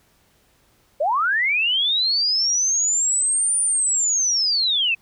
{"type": "linear two-way sweep", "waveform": "sine", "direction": "up then down", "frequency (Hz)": [540, 9397, 2517], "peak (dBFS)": -17, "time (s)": [1, 4.95], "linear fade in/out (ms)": 10, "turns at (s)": 3.6, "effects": ["pink hiss -60 dBFS RMS until 5.01 s"]}